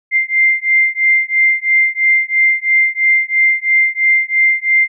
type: beating tone pair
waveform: sine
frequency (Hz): 2093 / 2096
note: C7 / C7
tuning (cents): 0 / +2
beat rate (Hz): 3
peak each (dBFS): -13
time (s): 0.11-4.88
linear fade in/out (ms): 50
effects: none